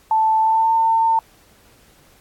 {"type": "tone with pitch glide", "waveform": "sine", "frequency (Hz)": [880, 901.6], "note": ["A5", "A5"], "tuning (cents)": [0, 42], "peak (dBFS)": -13, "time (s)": [0.11, 1.19], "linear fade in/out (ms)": 2, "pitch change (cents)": 42, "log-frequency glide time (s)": [0.4, 0.72], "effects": ["pink hiss -53 dBFS RMS until 2.2 s", "AAC 64 kbps"]}